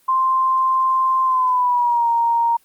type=tone with pitch glide; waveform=sine; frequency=1046.5 to 932.3 Hz; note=C6 to A#5; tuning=0 to 0 cents; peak=-14 dBFS; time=0.08-2.57 s; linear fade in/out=10 ms; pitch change=-200 cents; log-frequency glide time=1.24-2.08 s; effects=white hiss -57 dBFS RMS until 2.64 s + Opus 32 kbps